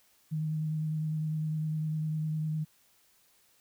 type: tone with vibrato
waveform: sine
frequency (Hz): 155.56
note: D#3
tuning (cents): 0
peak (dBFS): -29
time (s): 0.31-2.65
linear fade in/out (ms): 20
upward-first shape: sine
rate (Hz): 9.9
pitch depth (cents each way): 17
effects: white hiss -66 dBFS RMS until 3.6 s